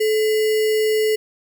sine tone with sample-and-hold, 432.7 Hz, A4, 29 cents flat, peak -15 dBFS, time 0-1.16 s, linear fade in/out 10 ms, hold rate 2450 Hz, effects none

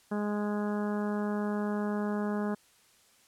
harmonic tone, 207.7 Hz, G#3, in tune, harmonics 1 / 2 / 3 / 4 / 5 / 6 / 7 / 8, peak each -30 / -36 / -40 / -42 / -44 / -46 / -47 / -48 dBFS, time 0.11-2.55 s, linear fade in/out 10 ms, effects white hiss -63 dBFS RMS until 3.27 s + low-pass 11000 Hz 12 dB/octave

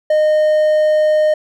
triangle tone, 614 Hz, D#5, 23 cents flat, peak -8 dBFS, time 0.1-1.34 s, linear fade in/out 5 ms, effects none

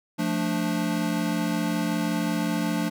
square chord, D minor, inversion first, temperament equal, 174.61 / 220 / 293.7 Hz, F3 / A3 / D4, 0 / 0 / 0 cents, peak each -29 dBFS, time 0.18-2.9 s, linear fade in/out 20 ms, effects none

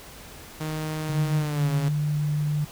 sawtooth tone with pitch glide, 155.56 to 139.39 Hz, D#3 to C#3, 0 to +10 cents, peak -24 dBFS, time 0.6-1.89 s, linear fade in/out 10 ms, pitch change -190 cents, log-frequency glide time 1.36-1.71 s
sine tone, 148.9 Hz, D3, 24 cents sharp, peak -22 dBFS, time 1.09-2.65 s, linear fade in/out 10 ms
effects pink hiss -44 dBFS RMS until 2.71 s

